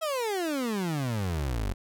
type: exponential sweep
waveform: 30% pulse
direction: down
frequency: 659.3 to 43.96 Hz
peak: -25 dBFS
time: 0.01-1.74 s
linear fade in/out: 20 ms
effects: none